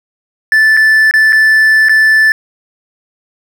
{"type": "tone with dropouts", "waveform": "triangle", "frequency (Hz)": 1755, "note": "A6", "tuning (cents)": -5, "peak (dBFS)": -3, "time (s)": [0.52, 2.32], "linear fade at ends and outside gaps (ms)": 1, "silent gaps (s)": [[0.768, 0.772], [1.111, 1.138], [1.324, 1.329], [1.886, 1.894]], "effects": []}